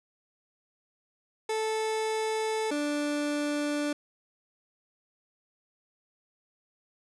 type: tone pair in turn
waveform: 30% pulse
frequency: 438.3 / 293.5 Hz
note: A4 / D4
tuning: -7 / -1 cents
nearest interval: perfect fifth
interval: 694 cents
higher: first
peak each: -25 dBFS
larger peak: neither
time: 1.49-2.71 / 2.71-3.93 s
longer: neither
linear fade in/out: 5 ms
effects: resampled to 24000 Hz + 10-bit